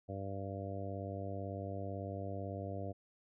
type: harmonic tone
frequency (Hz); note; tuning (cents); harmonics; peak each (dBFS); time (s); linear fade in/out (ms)
98; G2; 0; 1 / 2 / 3 / 4 / 5 / 6 / 7; -42 / -48 / -48 / -51 / -48 / -47 / -48; 0.08-2.93; 20
effects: none